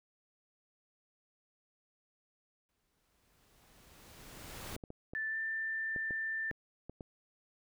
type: noise with exponential growth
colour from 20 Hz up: pink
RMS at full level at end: -43 dBFS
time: 2.69-4.76 s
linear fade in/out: 0 ms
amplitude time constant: 450 ms
type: clicks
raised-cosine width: 2 ms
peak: -31 dBFS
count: 9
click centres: 4.764 / 4.838 / 4.904 / 5.135 / 5.962 / 6.108 / 6.513 / 6.896 / 7.008 s
type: tone with pitch glide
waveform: sine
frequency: 1760 to 1781.5 Hz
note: A6 to A6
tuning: 0 to +21 cents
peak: -34 dBFS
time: 5.15-6.51 s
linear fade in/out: 0 ms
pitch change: +21 cents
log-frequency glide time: 5.29-5.37 s
effects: none